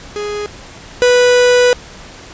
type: tone pair in turn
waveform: 45% pulse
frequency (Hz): 415.3 / 492.5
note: G#4 / B4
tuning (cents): 0 / -5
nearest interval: minor third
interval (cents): 295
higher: second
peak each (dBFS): -19 / -7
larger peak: second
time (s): 0.16-0.46 / 1.02-1.73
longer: second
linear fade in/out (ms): 0
effects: pink hiss -35 dBFS RMS until 2.33 s + resampled to 16000 Hz